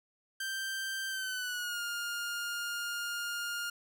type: tone with pitch glide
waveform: sawtooth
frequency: 1568 to 1413.2 Hz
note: G6 to F6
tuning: 0 to +20 cents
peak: -31 dBFS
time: 0.4-3.7 s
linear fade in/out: 5 ms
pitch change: -180 cents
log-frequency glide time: 1.08-1.82 s
effects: none